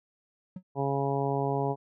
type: tone with exponential decay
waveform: triangle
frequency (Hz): 183.9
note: F#3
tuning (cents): -10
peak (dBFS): -31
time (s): 0.56-0.63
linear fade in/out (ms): 5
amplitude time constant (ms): 15
type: harmonic tone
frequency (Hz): 138.59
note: C#3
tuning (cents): 0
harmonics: 1 / 2 / 3 / 4 / 5 / 6 / 7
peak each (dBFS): -31 / -35 / -31 / -37 / -34 / -35 / -37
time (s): 0.75-1.76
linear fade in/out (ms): 50
effects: none